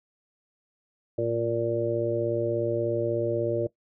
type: harmonic tone with a mistuned harmonic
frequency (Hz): 116.54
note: A#2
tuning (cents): 0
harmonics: 1 / 2 / 3 / 4 / 5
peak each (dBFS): -33 / -40 / -28 / -29 / -28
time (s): 1.18-3.67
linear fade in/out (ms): 5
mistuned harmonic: 1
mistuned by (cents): -40
effects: noise-tail reverb RT60 0.1 s tail -18 dB re dry